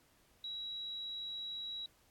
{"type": "tone", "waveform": "sine", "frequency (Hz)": 3881, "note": "B7", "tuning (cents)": -31, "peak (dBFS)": -40, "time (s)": [0.44, 1.86], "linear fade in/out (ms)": 2, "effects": ["pink hiss -69 dBFS RMS until 2.1 s", "AAC 64 kbps"]}